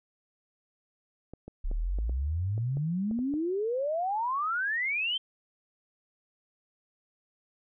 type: clicks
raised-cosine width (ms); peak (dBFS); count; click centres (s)
2; -29; 10; 1.336 / 1.48 / 1.714 / 1.987 / 2.095 / 2.579 / 2.771 / 3.112 / 3.19 / 3.339
type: exponential sweep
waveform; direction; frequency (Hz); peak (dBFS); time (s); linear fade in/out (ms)
sine; up; 32.79 to 3177; -27; 1.64-5.18; 10
effects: none